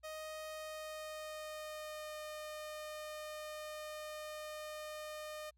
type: tone with pitch glide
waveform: sawtooth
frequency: 623 to 610.5 Hz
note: D#5 to D#5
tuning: +2 to -33 cents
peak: -40 dBFS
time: 0.03-5.51 s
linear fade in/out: 20 ms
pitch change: -35 cents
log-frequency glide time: 0.46-2.19 s
effects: added 60 Hz sine -69 dBFS peak until 5.57 s